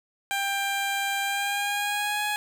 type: tone with pitch glide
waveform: 15% pulse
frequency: 793 to 836.3 Hz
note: G5 to G#5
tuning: +20 to +12 cents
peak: -19 dBFS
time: 0.31-2.36 s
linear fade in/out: 0 ms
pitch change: +92 cents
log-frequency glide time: 1.23-2.23 s
effects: none